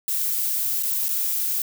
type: noise with dropouts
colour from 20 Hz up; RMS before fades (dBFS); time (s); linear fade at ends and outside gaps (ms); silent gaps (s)
violet; -24; 0.08-1.62; 1; 0.826-0.833 / 1.084-1.09
effects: none